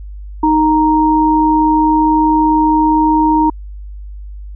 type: tone pair together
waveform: sine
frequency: 311.1 / 932.3 Hz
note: D#4 / A#5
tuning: 0 / 0 cents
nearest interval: octave + perfect fifth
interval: 1900 cents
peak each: -11 dBFS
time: 0.43-3.5 s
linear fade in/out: 5 ms
effects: added 50 Hz sine -26 dBFS peak until 4.55 s